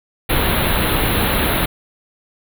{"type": "band-stop noise", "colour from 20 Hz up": "pink", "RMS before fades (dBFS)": -17, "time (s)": [0.29, 1.66], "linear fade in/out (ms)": 10, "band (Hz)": [4100, 10000], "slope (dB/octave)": 96, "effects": []}